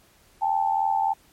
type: tone pair together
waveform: sine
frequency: 794.7 / 878 Hz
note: G5 / A5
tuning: +23 / -4 cents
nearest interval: major second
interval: 173 cents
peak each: -23 dBFS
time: 0.41-1.14 s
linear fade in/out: 20 ms
effects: pink hiss -58 dBFS RMS until 1.32 s + MP3 64 kbps